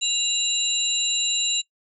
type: tone cluster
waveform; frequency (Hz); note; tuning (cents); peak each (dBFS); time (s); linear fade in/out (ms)
sine; 2799 / 3932 / 7210; F7 / B7 / A8; +3 / -8 / +41; -25; 0.01-1.62; 20
effects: noise-tail reverb RT60 0.1 s tail -23 dB re dry